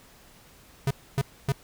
square tone bursts, 137 Hz, C#3, 20 cents flat, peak -22 dBFS, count 3, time 0.87-1.521 s, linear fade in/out 2 ms, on 37 ms, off 270 ms, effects pink hiss -54 dBFS RMS until 1.63 s

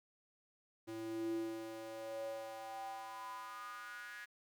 square tone with high-pass filter sweep, 111.5 Hz, A2, 23 cents sharp, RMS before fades -45 dBFS, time 0.87-4.26 s, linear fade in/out 20 ms, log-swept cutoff 260 to 1700 Hz, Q 6.9, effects 12-bit

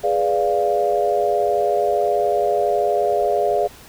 sine chord, G# diminished seventh, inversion none, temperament equal with one note detuned, 415.3 / 493.9 / 585.6 / 698.5 Hz, G#4 / B4 / D5 / F5, 0 / 0 / -5 / 0 cents, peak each -21 / -25 / -21 / -20 dBFS, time 0.03-3.68 s, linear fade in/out 20 ms, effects pink hiss -43 dBFS RMS until 3.88 s

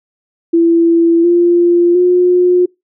sine tone with pitch steps, 335.2 / 346.8 / 358.8 Hz, E4 / F4 / F4, +29 / -12 / +47 cents, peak -6 dBFS, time 0.53-2.66 s, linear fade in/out 10 ms, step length 710 ms, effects noise-tail reverb RT60 0.2 s tail -25 dB re dry

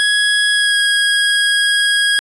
25% pulse tone with pitch glide, 1669 to 1647 Hz, G#6 to G#6, +8 to -15 cents, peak -8 dBFS, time 0-2.19 s, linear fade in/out 0 ms, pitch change -23 cents, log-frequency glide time 0.52-0.79 s, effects resampled to 24000 Hz

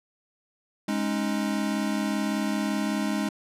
square chord, Ab suspended fourth, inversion none, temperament equal with one note detuned, 207.7 / 272.9 / 311.1 Hz, Ab3 / Db4 / Eb4, 0 / -27 / 0 cents, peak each -28 / -32 / -32 dBFS, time 0.88-3.29 s, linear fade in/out 5 ms, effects low-pass 12000 Hz 12 dB/octave

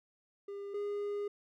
triangle tone pair in turn, 401.6 / 409.3 Hz, G4 / G#4, +42 / -25 cents, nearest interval unison, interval 33 cents, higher second, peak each -38 / -32 dBFS, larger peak second, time 0.48-0.74 / 0.74-1.28 s, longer second, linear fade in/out 5 ms, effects none

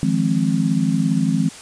sine chord, F minor seventh, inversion third, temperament just, 157.15 / 174.61 / 209.5 / 261.9 Hz, Eb3 / F3 / Ab3 / C4, +18 / 0 / +15 / +2 cents, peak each -21 dBFS, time 0.03-1.49 s, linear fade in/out 0 ms, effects white hiss -38 dBFS RMS until 1.61 s + resampled to 22050 Hz

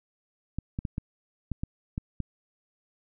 clicks, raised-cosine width 5 ms, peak -18 dBFS, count 8, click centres 0.586 / 0.789 / 0.852 / 0.981 / 1.517 / 1.635 / 1.979 / 2.203 s, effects none

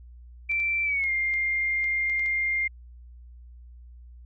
sine tone with pitch glide, 2342 to 2111 Hz, D7 to C7, -5 to +15 cents, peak -23 dBFS, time 0.49-2.68 s, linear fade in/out 10 ms, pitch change -180 cents, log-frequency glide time 0.84-1.11 s
clicks, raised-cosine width 0.2 ms, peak -29 dBFS, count 8, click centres 0.516 / 0.601 / 1.039 / 1.339 / 1.842 / 2.098 / 2.195 / 2.261 s
effects added 60 Hz sine -44 dBFS peak until 4.25 s

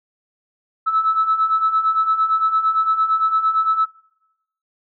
sine beating tone pair, 1300 / 1308.8 Hz, E6 / E6, -24 / -13 cents, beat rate 8.8 Hz, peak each -21 / -15 dBFS, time 0.86-3.86 s, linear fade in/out 20 ms, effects noise-tail reverb RT60 0.9 s tail -22 dB re dry + tanh soft clip ceiling -8 dBFS

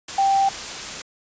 sine tone in noise, 784 Hz, G5, in tune, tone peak -15 dBFS, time 0.18-0.49 s, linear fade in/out 5 ms, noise white, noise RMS -31 dBFS, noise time 0.08-1.02 s, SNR +13 dB, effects resampled to 16000 Hz

